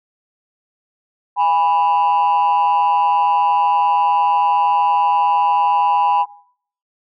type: tone pair together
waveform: sine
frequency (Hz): 819.2 / 987.8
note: G#5 / B5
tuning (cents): -24 / 0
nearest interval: minor third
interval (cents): 324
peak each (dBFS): -13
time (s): 1.36-6.26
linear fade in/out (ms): 50
effects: noise-tail reverb RT60 0.6 s tail -21 dB re dry + tanh soft clip ceiling -9 dBFS